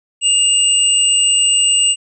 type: tone pair together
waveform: sine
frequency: 2822 / 8005 Hz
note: F7 / B8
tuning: +17 / +22 cents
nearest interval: octave + tritone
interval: 1805 cents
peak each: -13 dBFS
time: 0.21-1.96 s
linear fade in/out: 50 ms
effects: none

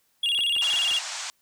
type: tone with vibrato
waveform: triangle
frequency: 3060 Hz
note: G7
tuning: 42 cents flat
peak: -20 dBFS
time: 0.23-0.99 s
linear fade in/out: 5 ms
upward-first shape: square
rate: 17 Hz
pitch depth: 150 cents each way
type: click train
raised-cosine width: 0.3 ms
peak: -22 dBFS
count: 4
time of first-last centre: 0.39-0.914 s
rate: 5.73 Hz
type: band-pass noise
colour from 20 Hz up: white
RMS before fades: -34 dBFS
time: 0.62-1.3 s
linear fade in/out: 0 ms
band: 650 to 7900 Hz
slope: 48 dB/octave
effects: white hiss -68 dBFS RMS until 1.41 s

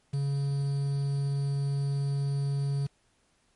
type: tone with quantisation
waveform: triangle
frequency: 140 Hz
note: C#3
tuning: 18 cents sharp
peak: -24 dBFS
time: 0.13-2.87 s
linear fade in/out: 10 ms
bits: 8
effects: pink hiss -69 dBFS RMS until 3.55 s + MP3 48 kbps

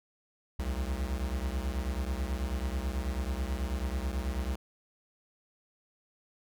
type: beating tone pair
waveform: square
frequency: 62.7 / 71.9 Hz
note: B1 / D2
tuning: +27 / -36 cents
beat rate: 9.2 Hz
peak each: -33 / -36 dBFS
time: 0.59-4.56 s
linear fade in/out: 5 ms
effects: none

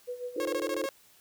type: tone with tremolo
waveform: sine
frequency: 492.9 Hz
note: B4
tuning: 3 cents flat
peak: -32 dBFS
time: 0.07-0.68 s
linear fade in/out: 20 ms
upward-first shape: sine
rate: 6.9 Hz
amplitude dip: 75%
type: chord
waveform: sine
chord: F dominant seventh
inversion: third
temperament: equal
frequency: 311.1 / 349.2 / 440 / 523.3 Hz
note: Eb4 / F4 / A4 / C5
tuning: 0 / 0 / 0 / 0 cents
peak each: -37 dBFS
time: 0.36-0.86 s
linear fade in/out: 5 ms
type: tone bursts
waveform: sawtooth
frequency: 544 Hz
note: C#5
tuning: 33 cents flat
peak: -28 dBFS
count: 7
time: 0.4-0.89 s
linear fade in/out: 0 ms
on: 52 ms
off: 21 ms
effects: white hiss -60 dBFS RMS until 1.2 s

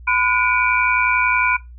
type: tone cluster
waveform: sine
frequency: 1007 / 1451 / 2304 / 2415 Hz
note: B5 / F#6 / D7 / D7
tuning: +33 / -34 / -34 / +48 cents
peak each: -20 dBFS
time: 0.07-1.57 s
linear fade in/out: 10 ms
effects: noise-tail reverb RT60 0.2 s tail -19 dB re dry + added 60 Hz sine -36 dBFS peak until 1.78 s

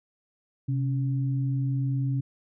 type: tone pair together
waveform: sine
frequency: 131.67 / 279 Hz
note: C3 / C#4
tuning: +11 / +11 cents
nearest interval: octave + minor second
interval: 1300 cents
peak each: -24 / -34 dBFS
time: 0.68-2.21 s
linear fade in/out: 10 ms
effects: none

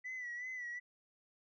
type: tone with vibrato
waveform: sine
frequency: 1975.5 Hz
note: B6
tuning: in tune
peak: -39 dBFS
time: 0.04-0.8 s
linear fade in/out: 20 ms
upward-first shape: sine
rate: 2.7 Hz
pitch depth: 59 cents each way
effects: tanh soft clip ceiling -38 dBFS

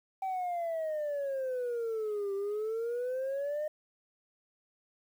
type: exponential two-way sweep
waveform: sine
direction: down then up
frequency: 774 to 392 to 615 Hz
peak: -29 dBFS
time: 0.22-3.68 s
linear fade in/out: 5 ms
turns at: 2.34 s
effects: tanh soft clip ceiling -30 dBFS + 10-bit

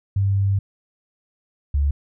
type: tone pair in turn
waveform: sine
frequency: 98.6 / 71.05 Hz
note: G2 / C#2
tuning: +11 / +43 cents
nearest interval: tritone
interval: 568 cents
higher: first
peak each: -16 dBFS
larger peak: neither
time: 0.16-0.59 / 1.74-1.91 s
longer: first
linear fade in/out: 5 ms
effects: none

